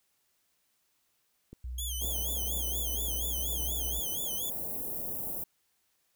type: click train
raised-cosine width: 3 ms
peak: -33 dBFS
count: 5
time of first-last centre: 1.53-3.603 s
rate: 1.93 Hz
type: tone with pitch glide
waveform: sine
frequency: 61.74 to 60.43 Hz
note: B1 to B1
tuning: 0 to -37 cents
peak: -35 dBFS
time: 1.64-4 s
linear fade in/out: 5 ms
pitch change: -37 cents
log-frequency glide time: 2.56-3.16 s
type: tone with vibrato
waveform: 10% pulse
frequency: 3232 Hz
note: G#7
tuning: 48 cents flat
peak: -28 dBFS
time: 1.78-4.5 s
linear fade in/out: 5 ms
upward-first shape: sine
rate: 4.2 Hz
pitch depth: 130 cents each way
type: band-stop noise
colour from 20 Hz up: white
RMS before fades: -36 dBFS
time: 2.01-5.44 s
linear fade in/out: 5 ms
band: 680 to 12000 Hz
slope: 24 dB/octave
effects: white hiss -74 dBFS RMS until 6.15 s